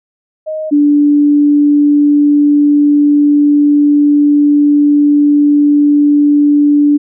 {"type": "tone pair in turn", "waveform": "sine", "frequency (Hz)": [624, 291.7], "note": ["D#5", "D4"], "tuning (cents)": [5, -12], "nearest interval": "octave + minor second", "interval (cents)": 1317, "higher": "first", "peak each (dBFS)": [-16, -5], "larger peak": "second", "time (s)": [[0.46, 0.71], [0.71, 6.98]], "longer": "second", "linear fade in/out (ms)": 20, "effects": []}